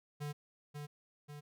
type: tone with echo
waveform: square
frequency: 146.83 Hz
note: D3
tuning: in tune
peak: -39 dBFS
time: 0.2-0.33 s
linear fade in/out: 20 ms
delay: 540 ms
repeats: 2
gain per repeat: -4 dB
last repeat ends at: 1.41 s
effects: none